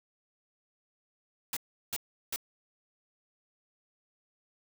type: noise bursts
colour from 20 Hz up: white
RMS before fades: -34 dBFS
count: 3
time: 1.53-2.361 s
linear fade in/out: 2 ms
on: 37 ms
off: 360 ms
effects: none